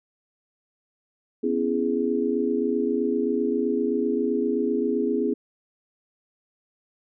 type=chord; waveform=sine; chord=C# minor seventh; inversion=third; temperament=just; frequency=249.5 / 277.2 / 332.6 / 415.8 Hz; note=B3 / C#4 / E4 / G#4; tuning=+18 / 0 / +16 / +2 cents; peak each=-26 / -29 / -28 / -25 dBFS; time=1.43-5.34 s; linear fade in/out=10 ms; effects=none